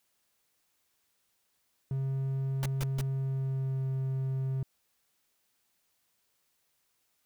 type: tone with pitch glide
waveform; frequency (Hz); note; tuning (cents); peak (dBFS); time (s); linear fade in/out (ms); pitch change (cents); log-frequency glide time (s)
triangle; 134.6 to 132.9; C3 to C3; +49 to +27; -27; 1.91-4.63; 2; -22; 3.09-3.88
type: noise bursts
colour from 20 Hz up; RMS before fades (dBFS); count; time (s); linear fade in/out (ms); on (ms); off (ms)
pink; -36; 3; 2.63-3.011; 0; 27; 150
effects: white hiss -75 dBFS RMS until 7.25 s